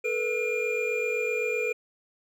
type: tone cluster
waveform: triangle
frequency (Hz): 437.9 / 485.7 / 2406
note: A4 / B4 / D7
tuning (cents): -8 / -29 / +41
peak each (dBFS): -28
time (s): 0.04-1.73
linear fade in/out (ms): 10
effects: none